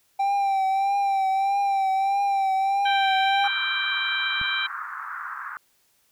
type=tone with vibrato; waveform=triangle; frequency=784 Hz; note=G5; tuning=in tune; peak=-18 dBFS; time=0.19-3.48 s; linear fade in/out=10 ms; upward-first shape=triangle; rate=1.6 Hz; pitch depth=46 cents each way
type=harmonic tone; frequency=784 Hz; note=G5; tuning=in tune; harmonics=2 / 3 / 4 / 5; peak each=-27 / -29 / -30 / -31 dBFS; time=2.85-4.67 s; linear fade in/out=10 ms
type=band-pass noise; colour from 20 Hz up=pink; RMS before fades=-34 dBFS; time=3.44-5.57 s; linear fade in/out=0 ms; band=1100 to 1600 Hz; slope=48 dB/octave
type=click; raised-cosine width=5 ms; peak=-27 dBFS; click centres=4.414 s
effects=white hiss -65 dBFS RMS until 6.11 s